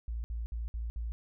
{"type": "tone bursts", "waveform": "sine", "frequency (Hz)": 57.2, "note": "A#1", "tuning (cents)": -32, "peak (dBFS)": -33, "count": 5, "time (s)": [0.08, 1.12], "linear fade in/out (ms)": 0, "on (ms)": 160, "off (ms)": 60, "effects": []}